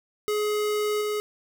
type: tone with level steps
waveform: square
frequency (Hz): 420.8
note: G#4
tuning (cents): +23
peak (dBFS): -24 / -26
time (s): 0.28-1.2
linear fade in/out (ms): 0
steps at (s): 1.01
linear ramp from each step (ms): 5
effects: none